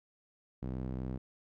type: tone with band-pass filter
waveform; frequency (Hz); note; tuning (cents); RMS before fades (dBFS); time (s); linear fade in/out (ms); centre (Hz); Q
sawtooth; 64.1; C2; -35; -38; 0.62-1.18; 10; 200; 0.85
effects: none